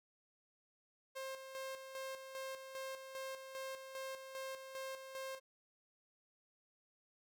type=tone with tremolo; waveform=sawtooth; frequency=531 Hz; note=C5; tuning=25 cents sharp; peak=-39 dBFS; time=1.15-5.4 s; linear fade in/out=20 ms; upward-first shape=square; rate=2.5 Hz; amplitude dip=55%; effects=none